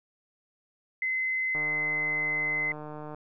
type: tone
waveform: sine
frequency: 2050 Hz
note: C7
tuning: 36 cents flat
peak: -26 dBFS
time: 1.02-2.72 s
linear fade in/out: 2 ms
type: click train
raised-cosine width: 1 ms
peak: -27 dBFS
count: 242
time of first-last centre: 1.55-3.146 s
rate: 151 Hz
effects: none